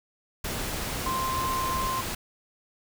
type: tone in noise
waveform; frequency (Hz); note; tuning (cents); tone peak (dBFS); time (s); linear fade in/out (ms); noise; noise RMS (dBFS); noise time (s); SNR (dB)
sine; 1046.5; C6; 0; -27; 1.06-2.01; 5; pink; -32; 0.44-2.15; +2
effects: none